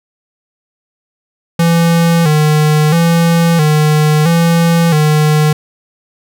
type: tone with vibrato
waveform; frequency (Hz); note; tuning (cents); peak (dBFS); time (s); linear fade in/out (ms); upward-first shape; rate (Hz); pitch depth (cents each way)
square; 160; D#3; +49; -8; 1.59-5.53; 5; square; 0.75; 85
effects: none